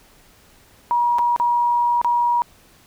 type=tone with dropouts; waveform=sine; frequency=957 Hz; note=A#5; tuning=45 cents sharp; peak=-15 dBFS; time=0.91-2.42 s; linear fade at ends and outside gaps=0 ms; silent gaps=1.185-1.191 / 1.362-1.399 / 2.015-2.046 s; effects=pink hiss -52 dBFS RMS until 2.86 s